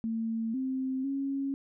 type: tone with pitch steps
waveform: sine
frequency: 225.5 / 262 / 274.5 Hz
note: A3 / C4 / C#4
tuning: +43 / +2 / -17 cents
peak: -29 dBFS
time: 0.04-1.54 s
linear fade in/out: 0 ms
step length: 500 ms
effects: none